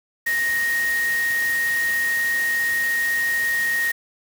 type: tone in noise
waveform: sine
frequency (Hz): 1867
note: A#6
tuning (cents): +2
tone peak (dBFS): -19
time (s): 0.26-3.92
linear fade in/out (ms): 10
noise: white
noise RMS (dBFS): -32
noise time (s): 0.26-3.92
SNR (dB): +10
effects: none